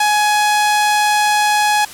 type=tone; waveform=sawtooth; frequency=839 Hz; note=G#5; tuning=17 cents sharp; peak=-8 dBFS; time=0-1.85 s; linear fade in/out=5 ms; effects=white hiss -34 dBFS RMS until 1.93 s + low-pass 12000 Hz 12 dB/octave

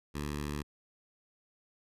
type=tone with notch filter; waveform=10% pulse; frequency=73.4 Hz; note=D2; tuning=in tune; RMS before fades=-37 dBFS; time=0.14-0.63 s; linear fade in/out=20 ms; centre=580 Hz; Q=1.5; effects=resampled to 32000 Hz

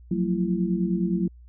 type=tone cluster; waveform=sine; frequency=175.4 / 185.1 / 225.2 / 337.2 Hz; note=F3 / F#3 / A3 / E4; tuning=+8 / +1 / +40 / +39 cents; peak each=-29 / -24 / -30 / -29 dBFS; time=0.11-1.28 s; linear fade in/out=5 ms; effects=added 60 Hz sine -45 dBFS peak until 1.48 s

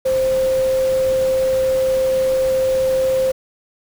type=tone in noise; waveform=sine; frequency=524 Hz; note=C5; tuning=2 cents sharp; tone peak=-14 dBFS; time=0.05-3.32 s; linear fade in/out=10 ms; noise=pink; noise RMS=-32 dBFS; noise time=0.05-3.32 s; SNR=+15 dB; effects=none

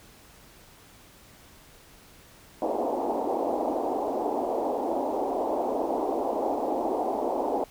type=band-pass noise; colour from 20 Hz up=white; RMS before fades=-28 dBFS; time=2.62-7.64 s; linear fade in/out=2 ms; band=250 to 870 Hz; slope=48 dB/octave; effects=pink hiss -53 dBFS RMS until 7.7 s

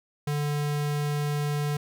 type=tone; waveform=square; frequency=146.83 Hz; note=D3; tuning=in tune; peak=-26 dBFS; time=0.27-1.77 s; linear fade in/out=5 ms; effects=none

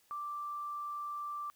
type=tone with quantisation; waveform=sine; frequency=1174.7 Hz; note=D6; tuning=in tune; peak=-37 dBFS; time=0.11-1.5 s; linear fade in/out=0 ms; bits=11; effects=white hiss -69 dBFS RMS until 1.55 s

